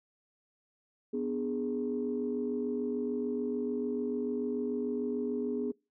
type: chord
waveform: sine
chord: G# diminished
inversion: first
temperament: equal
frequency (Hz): 246.9 / 293.7 / 415.3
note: B3 / D4 / G#4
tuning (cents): 0 / 0 / 0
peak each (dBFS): -33 / -38 / -33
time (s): 1.13-5.72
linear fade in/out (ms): 10
effects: noise-tail reverb RT60 0.3 s tail -26 dB re dry + tanh soft clip ceiling -22 dBFS